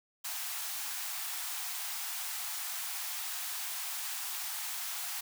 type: high-pass noise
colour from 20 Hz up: white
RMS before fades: -38 dBFS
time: 0.24-5.21 s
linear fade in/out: 10 ms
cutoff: 680 Hz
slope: 96 dB/octave
effects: none